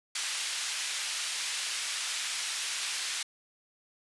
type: band-pass noise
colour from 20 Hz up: pink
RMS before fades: -34 dBFS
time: 0.15-3.23 s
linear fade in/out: 5 ms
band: 2300 to 9900 Hz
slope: 12 dB/octave
effects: resampled to 24000 Hz